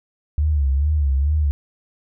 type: tone with vibrato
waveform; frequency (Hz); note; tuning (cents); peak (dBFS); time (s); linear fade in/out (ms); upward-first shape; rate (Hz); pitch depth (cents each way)
sine; 71.8; D2; -39; -15; 0.38-1.51; 0; sine; 2.3; 120
effects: none